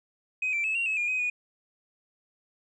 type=tone with pitch steps; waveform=sine; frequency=2517 / 2344 / 2594 / 2753 / 2579 / 2421 / 2518 / 2461 Hz; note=D#7 / D7 / E7 / F7 / E7 / D#7 / D#7 / D#7; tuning=+19 / -4 / -28 / -25 / -39 / -48 / +20 / -20 cents; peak=-24 dBFS; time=0.42-1.3 s; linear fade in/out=5 ms; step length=110 ms; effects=tanh soft clip ceiling -22 dBFS